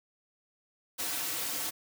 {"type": "noise with comb filter", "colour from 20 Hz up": "white", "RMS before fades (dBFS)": -34, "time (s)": [0.98, 1.71], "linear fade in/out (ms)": 20, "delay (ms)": 4.9, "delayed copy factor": -0.7, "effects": ["high-pass 150 Hz 12 dB/octave"]}